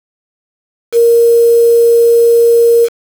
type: tone with quantisation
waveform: sine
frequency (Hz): 467.2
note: A#4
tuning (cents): +4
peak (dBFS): -4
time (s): 0.92-2.89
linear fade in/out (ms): 50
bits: 4
effects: none